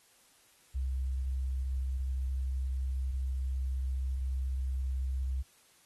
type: tone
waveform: sine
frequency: 65.41 Hz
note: C2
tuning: in tune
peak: -30 dBFS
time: 0.74-5.43 s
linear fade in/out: 20 ms
effects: white hiss -64 dBFS RMS until 5.85 s + AAC 32 kbps